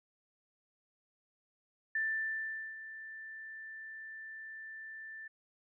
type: tone with ADSR envelope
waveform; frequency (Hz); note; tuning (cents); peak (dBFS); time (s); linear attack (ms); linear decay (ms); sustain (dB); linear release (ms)
sine; 1771; A6; +11; -30; 1.95-5.28; 4; 800; -14; 8
effects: none